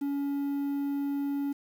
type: tone with quantisation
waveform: triangle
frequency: 282 Hz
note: C#4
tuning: 30 cents sharp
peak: -26 dBFS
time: 0.01-1.53 s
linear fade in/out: 10 ms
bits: 9
effects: none